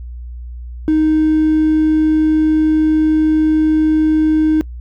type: tone with hard clipping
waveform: triangle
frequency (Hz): 311.1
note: D#4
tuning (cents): 0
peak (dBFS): -10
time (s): 0.88-4.61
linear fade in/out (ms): 0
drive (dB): 4
effects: noise-tail reverb RT60 0.1 s tail -22 dB re dry + added 60 Hz sine -26 dBFS peak until 4.8 s